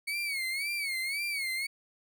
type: tone with vibrato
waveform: 35% pulse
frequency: 2217 Hz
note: C#7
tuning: in tune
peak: -29 dBFS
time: 0.07-1.67 s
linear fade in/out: 10 ms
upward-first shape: sine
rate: 1.9 Hz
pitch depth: 120 cents each way
effects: none